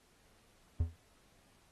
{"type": "tone with exponential decay", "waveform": "triangle", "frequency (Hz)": 82.8, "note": "E2", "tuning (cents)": 8, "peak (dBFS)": -23, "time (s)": [0.8, 0.96], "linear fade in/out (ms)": 5, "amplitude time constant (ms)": 34, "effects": ["pink hiss -68 dBFS RMS until 1.71 s", "AAC 32 kbps"]}